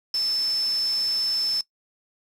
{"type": "tone in noise", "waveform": "sine", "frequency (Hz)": 5274, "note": "E8", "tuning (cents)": 0, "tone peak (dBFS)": -22, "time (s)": [0.14, 1.61], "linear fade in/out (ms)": 2, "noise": "white", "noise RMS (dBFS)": -39, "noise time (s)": [0.14, 1.61], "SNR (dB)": 14, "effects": ["noise-tail reverb RT60 0.1 s tail -19 dB re dry", "low-pass 12000 Hz 12 dB/octave"]}